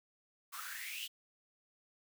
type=noise with high-pass filter sweep; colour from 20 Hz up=white; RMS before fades=-44 dBFS; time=0.52-1.08 s; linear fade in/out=20 ms; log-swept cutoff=1100 to 3200 Hz; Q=8.3; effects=none